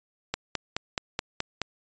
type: click train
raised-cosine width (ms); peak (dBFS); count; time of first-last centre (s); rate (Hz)
0.2; -10; 7; 0.34-1.617; 4.7
effects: resampled to 16000 Hz